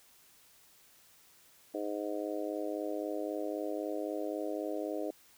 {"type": "harmonic tone", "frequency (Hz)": 103.83, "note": "G#2", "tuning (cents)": 0, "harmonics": [3, 4, 5, 6, 7], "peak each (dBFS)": [-38, -40, -40, -40, -47], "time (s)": [1.74, 5.11], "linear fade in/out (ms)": 5, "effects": ["white hiss -62 dBFS RMS until 5.37 s"]}